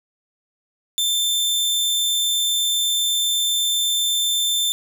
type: tone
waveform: sawtooth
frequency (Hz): 3556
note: A7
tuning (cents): +18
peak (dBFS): -15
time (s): 0.98-4.72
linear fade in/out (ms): 0
effects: none